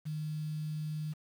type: tone with quantisation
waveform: sine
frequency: 153.5 Hz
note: D#3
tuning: 23 cents flat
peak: -34 dBFS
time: 0.05-1.14 s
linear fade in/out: 20 ms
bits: 9
effects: none